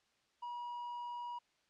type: tone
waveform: triangle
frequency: 963 Hz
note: B5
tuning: 44 cents flat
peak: -39 dBFS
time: 0.42-1.39 s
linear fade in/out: 10 ms
effects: white hiss -75 dBFS RMS until 1.69 s + low-pass 5000 Hz 12 dB/octave